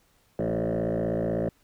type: tone with frequency modulation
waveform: sine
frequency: 369.9 Hz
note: F#4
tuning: in tune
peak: -22 dBFS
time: 0.39-1.49 s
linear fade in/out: 2 ms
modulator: 56.1 Hz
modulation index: 4.6
effects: tanh soft clip ceiling -23 dBFS + pink hiss -65 dBFS RMS until 1.63 s